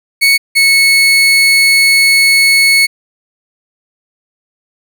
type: tone pair in turn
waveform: 30% pulse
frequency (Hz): 2217 / 2200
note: C#7 / C#7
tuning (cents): 0 / -14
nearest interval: unison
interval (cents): 14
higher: first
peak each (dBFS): -3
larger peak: neither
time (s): 0.21-0.38 / 0.55-2.87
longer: second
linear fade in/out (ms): 20
effects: none